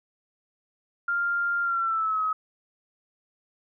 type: tone with pitch glide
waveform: sine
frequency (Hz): 1396.9 to 1273.6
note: F6 to D#6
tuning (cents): 0 to +40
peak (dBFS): -23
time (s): 1.08-2.33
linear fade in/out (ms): 5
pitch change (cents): -160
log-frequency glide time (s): 1.62-2.22
effects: none